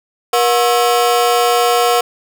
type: ring-modulated tone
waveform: 30% pulse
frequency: 600 Hz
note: D5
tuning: 37 cents sharp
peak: -5 dBFS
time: 0.33-2.01 s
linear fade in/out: 5 ms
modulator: 122 Hz
effects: none